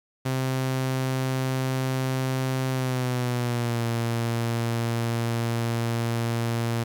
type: tone with pitch glide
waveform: sawtooth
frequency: 130.81 to 116.54 Hz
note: C3 to A#2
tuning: 0 to 0 cents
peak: -20 dBFS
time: 0.25-6.84 s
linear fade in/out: 10 ms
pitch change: -200 cents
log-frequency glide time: 2.71-3.84 s
effects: 9-bit